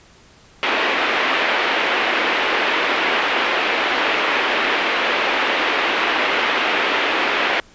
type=band-pass noise; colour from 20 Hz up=white; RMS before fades=-19 dBFS; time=0.63-7.6 s; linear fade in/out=0 ms; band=280 to 2800 Hz; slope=24 dB/octave; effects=pink hiss -49 dBFS RMS until 7.74 s + resampled to 16000 Hz